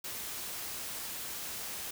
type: noise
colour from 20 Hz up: white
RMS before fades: -40 dBFS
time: 0.04-1.91 s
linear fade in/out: 5 ms
effects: none